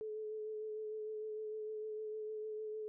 sine tone with vibrato, 430.8 Hz, A4, 37 cents flat, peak -40 dBFS, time 0.01-2.88 s, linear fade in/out 0 ms, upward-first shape sine, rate 6.6 Hz, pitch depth 19 cents each way, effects none

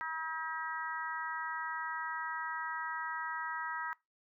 harmonic tone, 320 Hz, D#4, 49 cents sharp, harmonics 3 / 4 / 5 / 6, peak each -40 / -41 / -42 / -43 dBFS, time 0.01-3.93 s, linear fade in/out 0 ms, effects noise-tail reverb RT60 0.2 s tail -22 dB re dry

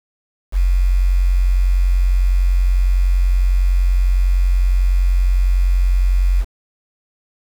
sine tone with quantisation, 45.39 Hz, F#1, 32 cents flat, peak -11 dBFS, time 0.52-6.45 s, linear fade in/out 50 ms, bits 6, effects none

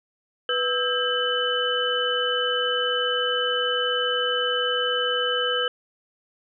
sine tone cluster, 494.7 / 1304 / 1601 / 3011 Hz, B4 / E6 / G6 / F#7, +3 / -19 / +36 / +30 cents, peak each -26 / -29 / -28 / -25 dBFS, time 0.49-5.68 s, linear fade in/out 2 ms, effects none

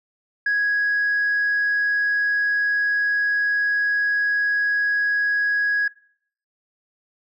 sine tone, 1661.2 Hz, G#6, in tune, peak -16 dBFS, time 0.46-5.88 s, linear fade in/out 5 ms, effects noise-tail reverb RT60 0.6 s tail -22 dB re dry + tanh soft clip ceiling -15 dBFS

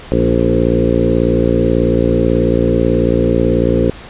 harmonic tone with a mistuned harmonic, 58.27 Hz, A#1, in tune, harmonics 1 / 2 / 3 / 4 / 5 / 6 / 7 / 8 / 9, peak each -19 / -19 / -19 / -19 / -19 / -19 / -19 / -19 / -19 dBFS, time 0.12-3.9 s, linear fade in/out 0 ms, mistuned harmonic 5, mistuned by -22 cents, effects pink hiss -34 dBFS RMS until 4.09 s + resampled to 8000 Hz

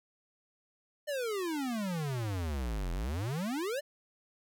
square exponential two-way sweep, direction down then up, 610 to 41.49 to 610 Hz, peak -33 dBFS, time 1.07-3.81 s, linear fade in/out 20 ms, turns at 2.92 s, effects none

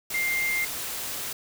sine tone in noise, 2100 Hz, C7, 6 cents sharp, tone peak -24 dBFS, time 0.14-0.65 s, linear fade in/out 5 ms, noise white, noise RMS -33 dBFS, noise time 0.1-1.33 s, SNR +6 dB, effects none

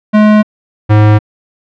square tone pair in turn, 212.3 / 106.15 Hz, G#3 / G#2, +38 / +38 cents, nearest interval octave, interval 1200 cents, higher first, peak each -4 dBFS, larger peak neither, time 0.13-0.43 / 0.89-1.19 s, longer neither, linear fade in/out 20 ms, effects low-pass 2000 Hz 12 dB/octave

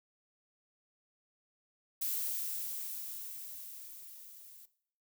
violet noise with level ramp, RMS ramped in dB -34 to -55 dBFS, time 2.01-4.66 s, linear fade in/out 10 ms, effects noise-tail reverb RT60 0.6 s tail -17 dB re dry

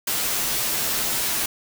white noise with comb filter, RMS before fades -24 dBFS, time 0.07-1.46 s, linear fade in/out 5 ms, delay 11 ms, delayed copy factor -0.6, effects none

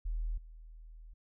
sine tone with level steps, 40 Hz, D#1, 49 cents sharp, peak -32 / -48 dBFS, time 0.05-1.14 s, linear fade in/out 10 ms, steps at 0.37 s, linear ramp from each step 10 ms, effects none

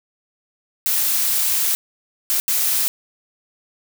blue noise bursts at uneven times, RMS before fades -19 dBFS, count 3, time 0.86-1.75 / 2.3-2.4 / 2.48-2.88 s, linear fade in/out 0 ms, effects none

